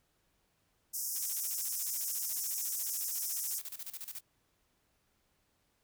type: band-pass noise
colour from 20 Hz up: white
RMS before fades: -37 dBFS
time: 0.93-3.6 s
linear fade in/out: 20 ms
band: 5200 to 16000 Hz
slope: 96 dB/octave
type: noise with tremolo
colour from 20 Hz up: blue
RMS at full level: -42 dBFS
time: 1.15-4.21 s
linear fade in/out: 10 ms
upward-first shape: square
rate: 14 Hz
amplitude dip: 80%
effects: pink hiss -75 dBFS RMS until 5.83 s